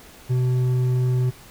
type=tone with hard clipping; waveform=sine; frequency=126.2 Hz; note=B2; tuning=38 cents sharp; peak=-19 dBFS; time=0.29-1.31 s; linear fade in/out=20 ms; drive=5 dB; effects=pink hiss -46 dBFS RMS until 1.5 s